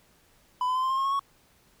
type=tone with pitch steps; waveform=triangle; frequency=1000 / 1015.1 / 1030.5 / 1046.1 / 1061.9 / 1078 / 1094.3 / 1110.9 Hz; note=B5 / B5 / C6 / C6 / C6 / C#6 / C#6 / C#6; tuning=+21 / +47 / -27 / -1 / +25 / -49 / -23 / +3 cents; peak=-22 dBFS; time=0.61-1.194 s; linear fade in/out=2 ms; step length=73 ms; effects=pink hiss -62 dBFS RMS until 1.8 s